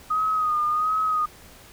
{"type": "tone with vibrato", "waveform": "sine", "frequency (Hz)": 1244.5, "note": "D#6", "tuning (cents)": 0, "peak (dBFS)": -20, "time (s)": [0.1, 1.26], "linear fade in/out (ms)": 10, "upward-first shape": "sine", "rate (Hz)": 1.4, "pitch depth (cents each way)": 47, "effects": ["pink hiss -48 dBFS RMS until 1.72 s"]}